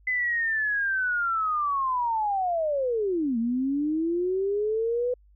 sine linear two-way sweep, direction down then up, 2032 to 224.4 to 501 Hz, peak -23 dBFS, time 0.07-5.14 s, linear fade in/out 5 ms, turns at 3.38 s, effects added 50 Hz sine -54 dBFS peak until 5.35 s

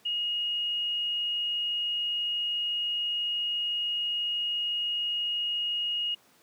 sine tone, 2873 Hz, F7, 48 cents sharp, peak -27 dBFS, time 0.05-6.15 s, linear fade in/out 10 ms, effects pink hiss -61 dBFS RMS until 6.42 s + high-pass 200 Hz 12 dB/octave

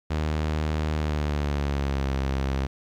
sawtooth tone with pitch glide, 77 to 67.42 Hz, D#2 to C#2, -17 to -48 cents, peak -20 dBFS, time 0.1-2.67 s, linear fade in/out 10 ms, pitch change -231 cents, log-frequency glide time 0.95-2.11 s, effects low-pass 5000 Hz 12 dB/octave + 10-bit

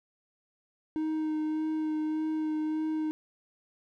triangle tone with vibrato, 311.1 Hz, D#4, in tune, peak -26 dBFS, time 0.96-3.11 s, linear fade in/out 0 ms, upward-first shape sine, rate 1.7 Hz, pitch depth 14 cents each way, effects none

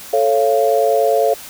sine chord, A augmented, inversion none, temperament just, 440 / 550 / 687.5 Hz, A4 / C#5 / E#5, 0 / -14 / -27 cents, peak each -16 dBFS, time 0.13-1.34 s, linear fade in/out 5 ms, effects white hiss -35 dBFS RMS until 1.49 s

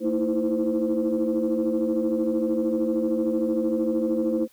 sine tone cluster, 227.8 / 318.4 / 331.5 / 517 Hz, A#3 / D#4 / E4 / C5, -40 / +40 / +10 / -21 cents, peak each -26 dBFS, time 0-4.48 s, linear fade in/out 50 ms, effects tanh soft clip ceiling -14 dBFS + white hiss -59 dBFS RMS until 4.52 s

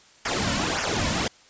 pink noise with flanger, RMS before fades -25 dBFS, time 0.25-1.28 s, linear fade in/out 5 ms, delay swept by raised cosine 0.24 to 2.54 ms, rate 1.8 Hz, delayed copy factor -0.8, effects white hiss -54 dBFS RMS until 1.49 s + resampled to 16000 Hz

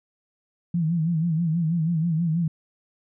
sine tone with vibrato, 164.81 Hz, E3, in tune, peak -20 dBFS, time 0.74-2.48 s, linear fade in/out 5 ms, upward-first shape sine, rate 6.2 Hz, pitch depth 100 cents each way, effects none

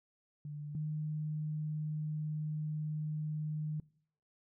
sine tone pair in turn, 147.9 / 153.03 Hz, D3 / D#3, +13 / -28 cents, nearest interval minor second, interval 59 cents, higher second, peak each -40 / -34 dBFS, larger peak second, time 0.45-0.75 / 0.75-3.8 s, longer second, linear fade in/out 2 ms, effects noise-tail reverb RT60 0.6 s tail -23 dB re dry

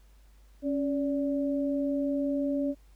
sine tone pair together, 277.2 / 577.3 Hz, C#4 / D5, 0 / -30 cents, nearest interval octave + minor second, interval 1270 cents, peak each -27 / -32 dBFS, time 0.62-2.75 s, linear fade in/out 50 ms, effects added 50 Hz sine -54 dBFS peak until 2.95 s + pink hiss -67 dBFS RMS until 2.95 s

